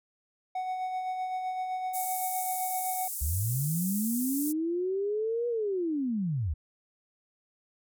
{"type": "tone with tremolo", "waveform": "triangle", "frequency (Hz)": 743, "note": "F#5", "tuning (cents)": 7, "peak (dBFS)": -27, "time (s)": [0.55, 3.08], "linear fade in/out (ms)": 5, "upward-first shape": "sine", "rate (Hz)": 7.8, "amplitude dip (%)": 35}
{"type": "band-pass noise", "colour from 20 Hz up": "white", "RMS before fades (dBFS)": -36, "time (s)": [1.93, 4.53], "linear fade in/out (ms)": 20, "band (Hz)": [7600, 16000], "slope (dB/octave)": 24}
{"type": "linear two-way sweep", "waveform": "sine", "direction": "up then down", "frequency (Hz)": [65.41, 483.6, 65.41], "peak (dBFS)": -27, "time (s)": [3.21, 6.54], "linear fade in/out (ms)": 10, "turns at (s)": 5.48}
{"effects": []}